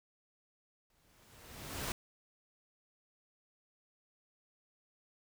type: noise with exponential growth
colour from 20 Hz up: pink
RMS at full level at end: -36 dBFS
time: 0.9-1.92 s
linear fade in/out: 1 ms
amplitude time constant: 220 ms
effects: none